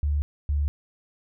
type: tone pair in turn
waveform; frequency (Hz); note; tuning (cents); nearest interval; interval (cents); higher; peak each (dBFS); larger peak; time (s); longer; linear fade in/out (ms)
sine; 73 / 72.54; D2 / D2; -10 / -21; unison; 11; first; -21; neither; 0.03-0.22 / 0.49-0.68; neither; 0
effects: none